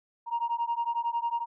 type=beating tone pair; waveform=sine; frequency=932.3 / 943.3 Hz; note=A#5 / A#5; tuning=0 / +20 cents; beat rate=11 Hz; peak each=-29 dBFS; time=0.26-1.46 s; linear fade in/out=50 ms; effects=tanh soft clip ceiling -22 dBFS